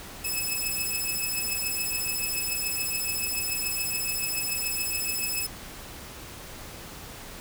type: beating tone pair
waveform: 5% pulse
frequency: 2590 / 2597 Hz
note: E7 / E7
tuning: -31 / -26 cents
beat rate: 7 Hz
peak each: -21 dBFS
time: 0.24-5.47 s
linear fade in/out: 10 ms
effects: pink hiss -42 dBFS RMS until 7.4 s